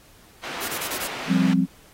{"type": "band-pass noise", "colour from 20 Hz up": "white", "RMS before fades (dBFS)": -34, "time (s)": [0.43, 1.54], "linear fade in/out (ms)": 10, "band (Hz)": [190, 2600], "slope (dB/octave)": 12}
{"type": "noise bursts", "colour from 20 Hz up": "white", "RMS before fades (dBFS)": -30, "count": 5, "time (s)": [0.61, 1.077], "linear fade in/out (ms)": 10, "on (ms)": 75, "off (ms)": 23}
{"type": "chord", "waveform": "sine", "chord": "F suspended second", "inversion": "none", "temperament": "just", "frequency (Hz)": [174.61, 196.44, 261.9], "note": ["F3", "G3", "C4"], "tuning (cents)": [0, 4, 2], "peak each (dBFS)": -21, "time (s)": [1.27, 1.67], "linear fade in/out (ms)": 50}
{"effects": ["pink hiss -53 dBFS RMS until 1.93 s", "AAC 48 kbps"]}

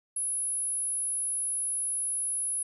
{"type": "tone", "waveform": "sine", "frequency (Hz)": 10560, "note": "E9", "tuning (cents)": 2, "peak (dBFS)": -28, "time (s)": [0.16, 2.63], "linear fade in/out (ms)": 5, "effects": []}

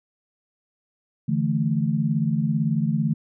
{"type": "chord", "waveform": "sine", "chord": "D suspended second", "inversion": "none", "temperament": "equal", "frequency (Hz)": [146.83, 164.81, 220], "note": ["D3", "E3", "A3"], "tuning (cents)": [0, 0, 0], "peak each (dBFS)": -24, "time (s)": [1.28, 3.14], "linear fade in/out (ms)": 10, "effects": []}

